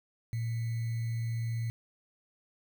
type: tone with sample-and-hold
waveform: sine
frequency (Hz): 115.1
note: A#2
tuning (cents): -22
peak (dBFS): -30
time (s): 0.33-1.7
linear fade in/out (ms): 0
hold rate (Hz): 2100
effects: none